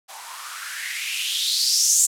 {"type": "noise with band-pass filter sweep", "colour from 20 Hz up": "violet", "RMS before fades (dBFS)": -23, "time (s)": [0.08, 2.07], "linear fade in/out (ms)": 20, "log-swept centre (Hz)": [770, 7500], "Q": 5, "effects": ["low-pass 12000 Hz 12 dB/octave"]}